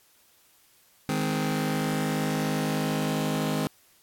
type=chord; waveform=sawtooth; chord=Ab major; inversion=second; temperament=just; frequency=155.74 / 207.7 / 259.6 Hz; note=Eb3 / Ab3 / C4; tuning=+2 / 0 / -13 cents; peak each=-25 / -26 / -26 dBFS; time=1.09-3.67 s; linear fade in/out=0 ms; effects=white hiss -61 dBFS RMS until 4.02 s + AAC 64 kbps